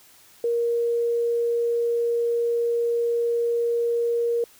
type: tone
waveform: sine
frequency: 470.1 Hz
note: A#4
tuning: 15 cents sharp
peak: -20 dBFS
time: 0.44-4.44 s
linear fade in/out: 2 ms
effects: white hiss -53 dBFS RMS until 4.59 s